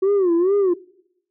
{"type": "tone with vibrato", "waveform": "sine", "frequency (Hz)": 369.7, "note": "F#4", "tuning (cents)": -1, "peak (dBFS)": -12, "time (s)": [0.02, 0.74], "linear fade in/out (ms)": 10, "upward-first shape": "sine", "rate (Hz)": 2.3, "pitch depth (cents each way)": 170, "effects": ["noise-tail reverb RT60 0.8 s tail -24 dB re dry", "tanh soft clip ceiling -13 dBFS"]}